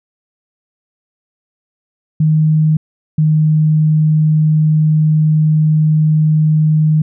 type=tone pair in turn; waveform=sine; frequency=155.56 / 154.83 Hz; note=D#3 / D#3; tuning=0 / -8 cents; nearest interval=unison; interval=8 cents; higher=first; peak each=-8 dBFS; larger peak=neither; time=2.2-2.77 / 3.18-7.02 s; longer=second; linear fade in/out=5 ms; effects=none